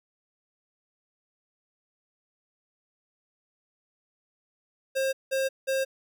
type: tone bursts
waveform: square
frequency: 534 Hz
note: C5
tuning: 35 cents sharp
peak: -25 dBFS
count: 3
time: 4.95-5.85 s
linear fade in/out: 20 ms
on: 180 ms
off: 180 ms
effects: none